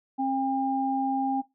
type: tone pair together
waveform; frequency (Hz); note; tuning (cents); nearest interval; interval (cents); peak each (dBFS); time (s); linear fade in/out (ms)
sine; 267.9 / 802.8; C4 / G5; +41 / +41; octave + perfect fifth; 1900; -27; 0.18-1.42; 20
effects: noise-tail reverb RT60 0.2 s tail -18 dB re dry